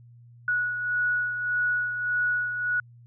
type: beating tone pair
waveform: sine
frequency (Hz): 1464 / 1465.7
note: F#6 / F#6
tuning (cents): -19 / -17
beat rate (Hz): 1.7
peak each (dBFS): -24 / -33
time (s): 0.48-2.8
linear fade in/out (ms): 2
effects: added 119 Hz sine -48 dBFS peak until 3.06 s